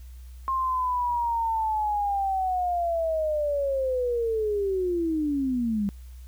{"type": "linear sweep", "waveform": "sine", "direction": "down", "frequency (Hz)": [1067, 196], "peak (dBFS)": -23, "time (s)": [0.48, 5.89], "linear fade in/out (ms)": 0, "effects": ["added 62 Hz sine -40 dBFS peak until 6.27 s", "white hiss -60 dBFS RMS until 6.27 s"]}